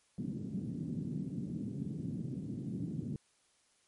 pink band-pass noise, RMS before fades -39 dBFS, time 0.18-3.16 s, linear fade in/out 2 ms, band 140 to 250 Hz, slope 24 dB/octave, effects white hiss -71 dBFS RMS until 3.87 s + MP3 48 kbps

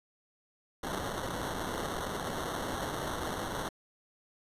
blue noise with sample-and-hold, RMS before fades -36 dBFS, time 0.83-3.69 s, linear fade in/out 5 ms, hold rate 2450 Hz, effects resampled to 32000 Hz

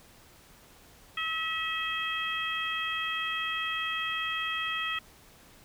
harmonic tone, 645 Hz, E5, 38 cents flat, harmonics 2 / 3 / 4 / 5, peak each -35 / -35 / -35 / -35 dBFS, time 1.17-4.99 s, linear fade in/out 5 ms, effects pink hiss -56 dBFS RMS until 5.64 s

